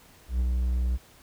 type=tone with ADSR envelope; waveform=triangle; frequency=61.8 Hz; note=B1; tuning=2 cents sharp; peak=-19 dBFS; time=0.28-0.98 s; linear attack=120 ms; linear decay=26 ms; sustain=-2 dB; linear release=30 ms; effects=pink hiss -55 dBFS RMS until 1.22 s